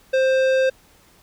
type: tone with tanh clipping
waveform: sine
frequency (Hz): 525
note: C5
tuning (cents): +6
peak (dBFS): -17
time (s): 0.13-0.7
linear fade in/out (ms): 10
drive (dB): 15
effects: pink hiss -54 dBFS RMS until 1.22 s